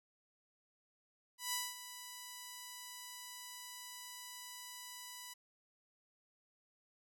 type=tone with ADSR envelope; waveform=5% pulse; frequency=987.8 Hz; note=B5; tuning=in tune; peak=-23 dBFS; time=1.38-5.34 s; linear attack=150 ms; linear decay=210 ms; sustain=-13 dB; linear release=12 ms; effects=none